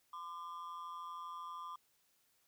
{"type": "ring-modulated tone", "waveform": "triangle", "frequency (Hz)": 1108.7, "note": "C#6", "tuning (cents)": 0, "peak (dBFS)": -39, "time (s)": [0.13, 1.76], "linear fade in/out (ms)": 5, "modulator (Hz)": 86.3, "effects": ["white hiss -75 dBFS RMS until 2.47 s"]}